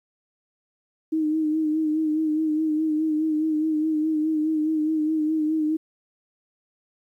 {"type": "tone with vibrato", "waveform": "sine", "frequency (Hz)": 311.1, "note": "D#4", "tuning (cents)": 0, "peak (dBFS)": -20, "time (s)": [1.12, 5.77], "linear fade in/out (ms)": 10, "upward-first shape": "sine", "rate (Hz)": 4.8, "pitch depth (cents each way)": 40, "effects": ["10-bit"]}